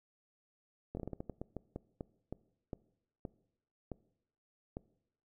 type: slowing click train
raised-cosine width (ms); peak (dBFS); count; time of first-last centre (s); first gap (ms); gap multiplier
2; -27; 17; 0.95-4.769; 21; 1.28
effects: noise-tail reverb RT60 0.8 s tail -21 dB re dry